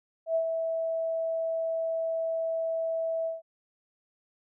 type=tone with ADSR envelope; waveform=sine; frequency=654 Hz; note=E5; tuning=14 cents flat; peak=-22 dBFS; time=0.26-3.42 s; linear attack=94 ms; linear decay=82 ms; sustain=-5 dB; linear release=160 ms; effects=none